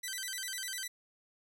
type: tone with vibrato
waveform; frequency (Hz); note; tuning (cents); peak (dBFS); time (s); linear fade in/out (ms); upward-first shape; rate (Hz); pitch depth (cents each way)
10% pulse; 1751; A6; -9; -28; 0.03-0.88; 10; square; 10; 210
effects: none